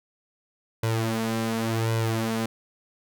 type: tone with flanger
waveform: sawtooth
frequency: 112.9 Hz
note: A2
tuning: 45 cents sharp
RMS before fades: -26 dBFS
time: 0.83-2.46 s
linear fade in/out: 5 ms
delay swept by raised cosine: 2 to 5.1 ms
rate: 0.9 Hz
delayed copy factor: +0.7
effects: none